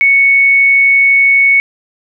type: tone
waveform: sine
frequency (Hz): 2217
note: C#7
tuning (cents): 0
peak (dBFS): -5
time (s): 0.01-1.6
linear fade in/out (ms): 0
effects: none